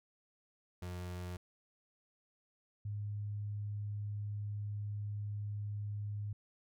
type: tone pair in turn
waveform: 35% pulse / sine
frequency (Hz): 89.4 / 103.5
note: F2 / G#2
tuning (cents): +41 / -5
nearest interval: minor third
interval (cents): 254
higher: second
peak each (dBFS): -39 / -37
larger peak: second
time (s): 0.82-1.37 / 2.85-6.33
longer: second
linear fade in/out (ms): 5
effects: none